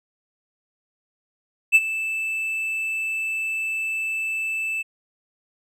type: tone with ADSR envelope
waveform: triangle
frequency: 2637 Hz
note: E7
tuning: in tune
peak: -7 dBFS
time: 1.72-4.83 s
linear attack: 33 ms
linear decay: 41 ms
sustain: -15 dB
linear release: 20 ms
effects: none